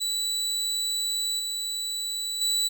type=tone with level steps; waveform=30% pulse; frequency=3951 Hz; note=B7; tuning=in tune; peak=-23 / -26 / -20 dBFS; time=0-2.69 s; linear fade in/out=20 ms; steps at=1.39 / 2.41 s; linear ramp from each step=5 ms; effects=none